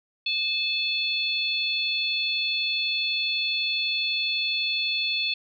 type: harmonic tone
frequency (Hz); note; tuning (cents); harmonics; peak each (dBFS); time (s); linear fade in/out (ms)
868; A5; -24; 3 / 4 / 5; -27 / -28 / -29; 0.26-5.34; 5
effects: none